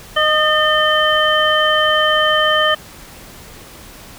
harmonic tone with a mistuned harmonic, 616 Hz, D#5, 17 cents flat, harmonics 1 / 2 / 3 / 5, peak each -17 / -17 / -17 / -17 dBFS, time 0.16-2.75 s, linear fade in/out 10 ms, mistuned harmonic 3, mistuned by -40 cents, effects pink hiss -38 dBFS RMS until 4.18 s

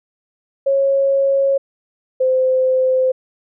sine tone pair in turn, 548 / 517.2 Hz, C#5 / C5, -20 / -20 cents, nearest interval minor second, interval 100 cents, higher first, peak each -12 dBFS, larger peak neither, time 0.66-1.58 / 2.2-3.12 s, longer neither, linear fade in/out 10 ms, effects none

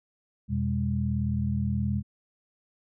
sine tone cluster, 85.8 / 124.9 / 203.4 Hz, F2 / B2 / G#3, -30 / +20 / -36 cents, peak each -29 dBFS, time 0.48-2.03 s, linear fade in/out 50 ms, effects none

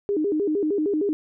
sine tone with vibrato, 352.7 Hz, F4, 17 cents sharp, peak -20 dBFS, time 0.09-1.13 s, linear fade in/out 0 ms, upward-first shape square, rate 6.5 Hz, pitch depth 240 cents each way, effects none

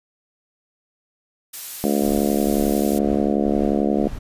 blue noise, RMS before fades -31 dBFS, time 1.53-2.99 s, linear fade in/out 10 ms
harmonic tone, 71.3 Hz, C#2, 49 cents sharp, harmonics 3 / 4 / 5 / 6 / 7 / 8 / 9 / 10, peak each -21 / -23 / -25 / -27 / -28 / -29 / -30 / -31 dBFS, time 1.84-4.08 s, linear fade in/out 0 ms
brown noise with tremolo, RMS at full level -30 dBFS, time 2.01-4.19 s, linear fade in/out 10 ms, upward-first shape triangle, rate 2 Hz, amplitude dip 70%
effects resampled to 32000 Hz

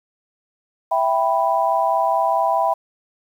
sine chord, E minor, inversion none, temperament equal, 659.3 / 784 / 987.8 Hz, E5 / G5 / B5, 0 / 0 / 0 cents, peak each -20 dBFS, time 0.91-2.74 s, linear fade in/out 10 ms, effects 8-bit

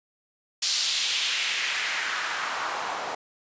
white noise with band-pass filter sweep, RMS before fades -28 dBFS, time 0.62-3.15 s, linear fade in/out 5 ms, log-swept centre 4800 to 760 Hz, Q 1.8, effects resampled to 16000 Hz

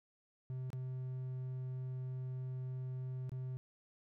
triangle tone with dropouts, 128.8 Hz, C3, 27 cents flat, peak -37 dBFS, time 0.5-3.57 s, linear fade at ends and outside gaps 0 ms, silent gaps 0.703-0.731 / 3.294-3.318 s, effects none

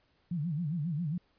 sine tone with vibrato, 160 Hz, D#3, 49 cents sharp, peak -30 dBFS, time 0.31-1.18 s, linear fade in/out 5 ms, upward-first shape sine, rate 7.4 Hz, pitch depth 200 cents each way, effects pink hiss -71 dBFS RMS until 1.38 s + resampled to 11025 Hz

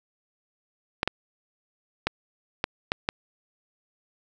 clicks, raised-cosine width 0.3 ms, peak -7 dBFS, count 6, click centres 1.031 / 1.076 / 2.07 / 2.641 / 2.919 / 3.089 s, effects none

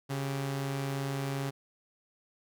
sawtooth tone pair together, 138.23 / 392 Hz, C#3 / G4, -5 / 0 cents, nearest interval octave + tritone, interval 1805 cents, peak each -28 / -39 dBFS, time 0.09-1.51 s, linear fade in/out 20 ms, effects none

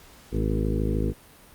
harmonic tone with a mistuned harmonic, 53.2 Hz, G#1, 42 cents sharp, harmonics 1 / 2 / 3 / 4 / 5 / 6 / 7 / 8 / 9, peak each -26 / -29 / -31 / -32 / -33 / -34 / -34 / -35 / -36 dBFS, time 0.31-1.14 s, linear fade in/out 50 ms, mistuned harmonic 5, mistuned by -38 cents, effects pink hiss -51 dBFS RMS until 1.54 s + Opus 48 kbps

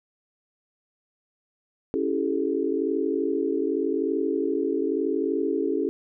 sine chord, A dominant seventh, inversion first, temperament equal with one note detuned, 277.2 / 329.6 / 392 / 432.9 Hz, C#4 / E4 / G4 / A4, 0 / 0 / 0 / -28 cents, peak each -28 dBFS, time 1.94-5.89 s, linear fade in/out 0 ms, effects none

